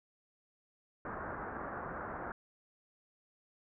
white low-pass noise, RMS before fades -42 dBFS, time 1.05-2.32 s, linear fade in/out 2 ms, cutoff 1600 Hz, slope 48 dB/octave, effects none

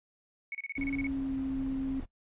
sine tone bursts, 2217 Hz, C#7, in tune, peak -34 dBFS, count 10, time 0.52-1.07 s, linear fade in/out 2 ms, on 28 ms, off 30 ms
brown noise, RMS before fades -43 dBFS, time 0.76-2.06 s, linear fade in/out 20 ms
sine tone with pitch glide, 275.5 to 267.3 Hz, C#4 to C4, -11 to +37 cents, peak -30 dBFS, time 0.78-2 s, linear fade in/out 2 ms, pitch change -52 cents, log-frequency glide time 0.92-1.37 s
effects noise-tail reverb RT60 0.1 s tail -18 dB re dry + resampled to 8000 Hz

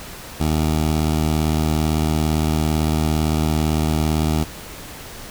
15% pulse tone with notch filter, 77.78 Hz, D#2, in tune, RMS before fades -19 dBFS, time 0.4-4.44 s, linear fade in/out 5 ms, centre 1700 Hz, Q 1.5, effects pink hiss -36 dBFS RMS until 5.3 s

